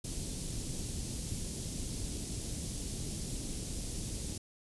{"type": "band-stop noise", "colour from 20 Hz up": "pink", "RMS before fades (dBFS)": -38, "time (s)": [0.04, 4.38], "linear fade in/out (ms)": 5, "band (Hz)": [290, 5700], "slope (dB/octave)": 12, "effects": ["resampled to 24000 Hz"]}